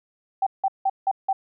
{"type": "tone bursts", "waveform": "sine", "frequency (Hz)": 775, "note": "G5", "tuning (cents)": -20, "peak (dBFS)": -18, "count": 5, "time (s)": [0.42, 1.33], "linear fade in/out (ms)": 5, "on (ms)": 46, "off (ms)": 170, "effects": []}